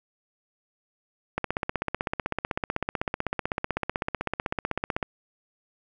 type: click train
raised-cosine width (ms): 0.5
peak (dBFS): -11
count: 59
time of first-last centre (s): 1.38-5.028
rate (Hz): 15.9
effects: none